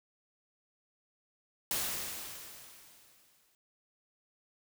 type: noise with exponential decay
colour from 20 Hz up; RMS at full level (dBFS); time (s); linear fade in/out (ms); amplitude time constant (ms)
white; -32; 1.71-3.55; 1; 400
effects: none